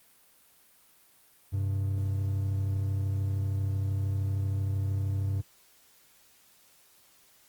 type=tone pair together; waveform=triangle; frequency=97.1 / 130.07 Hz; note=G2 / C3; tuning=-16 / -10 cents; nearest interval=perfect fourth; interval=506 cents; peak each=-25 / -35 dBFS; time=1.52-5.42 s; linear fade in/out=20 ms; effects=white hiss -61 dBFS RMS until 7.48 s + Opus 32 kbps